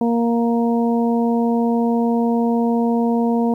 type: harmonic tone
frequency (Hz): 233.7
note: A#3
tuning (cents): +5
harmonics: 1 / 2 / 3 / 4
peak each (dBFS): -16 / -22 / -26 / -28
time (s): 0.01-3.54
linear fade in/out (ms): 2
effects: 9-bit

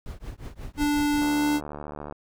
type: noise with tremolo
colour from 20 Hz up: brown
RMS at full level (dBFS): -33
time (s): 0.06-1.29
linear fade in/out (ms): 0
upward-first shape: triangle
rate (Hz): 5.6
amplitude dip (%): 100
type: tone with pitch glide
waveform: square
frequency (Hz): 293 to 295.5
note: D4 to D4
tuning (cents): -4 to +11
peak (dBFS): -22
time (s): 0.77-1.61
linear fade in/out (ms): 50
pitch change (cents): +15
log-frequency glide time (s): 1.12-1.49
type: click train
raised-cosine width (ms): 1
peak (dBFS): -22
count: 68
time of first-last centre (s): 1.22-2.124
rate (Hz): 74.1
effects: none

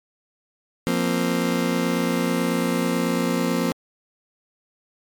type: chord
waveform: 30% pulse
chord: F suspended fourth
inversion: none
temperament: just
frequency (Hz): 174.61 / 232.8 / 261.9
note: F3 / Bb3 / C4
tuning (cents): 0 / -2 / +2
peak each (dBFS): -22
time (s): 0.87-3.72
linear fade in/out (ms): 0
effects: MP3 96 kbps

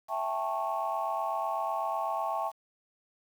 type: chord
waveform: sine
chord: A dominant seventh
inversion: second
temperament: just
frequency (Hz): 660 / 792 / 880 / 1100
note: E5 / G5 / A5 / C#6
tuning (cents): +2 / +18 / 0 / -14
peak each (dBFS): -34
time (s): 0.08-2.52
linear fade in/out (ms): 50
effects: tanh soft clip ceiling -20 dBFS + 9-bit

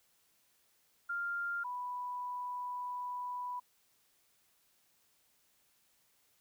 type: tone pair in turn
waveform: sine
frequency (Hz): 1396.9 / 987.8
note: F6 / B5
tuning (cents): 0 / 0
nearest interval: tritone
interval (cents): 600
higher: first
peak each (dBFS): -34 / -37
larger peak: first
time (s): 1.09-1.64 / 1.64-3.6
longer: second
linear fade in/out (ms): 10
effects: white hiss -72 dBFS RMS until 6.4 s

